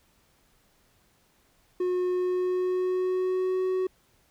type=tone with pitch glide; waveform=triangle; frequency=362.3 to 372.5 Hz; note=F#4 to F#4; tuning=-36 to +12 cents; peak=-22 dBFS; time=1.8-3.87 s; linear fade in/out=5 ms; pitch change=+48 cents; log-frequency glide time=2.09-3.63 s; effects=pink hiss -65 dBFS RMS until 4.3 s